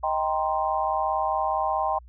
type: chord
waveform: sine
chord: C minor seventh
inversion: first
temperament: just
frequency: 627.9 / 784.9 / 941.9 / 1046.5 Hz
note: Eb5 / G5 / Bb5 / C6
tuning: +16 / +2 / +18 / 0 cents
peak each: -29 / -26 / -30 / -28 dBFS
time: 0.03-1.99 s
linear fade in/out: 10 ms
effects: added 60 Hz sine -45 dBFS peak until 2.08 s